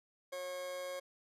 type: tone with amplitude modulation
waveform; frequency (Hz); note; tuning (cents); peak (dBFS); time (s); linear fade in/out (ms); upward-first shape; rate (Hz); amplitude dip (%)
40% pulse; 544; C#5; -33; -37; 0.32-1; 10; sine; 181; 45
effects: resampled to 32000 Hz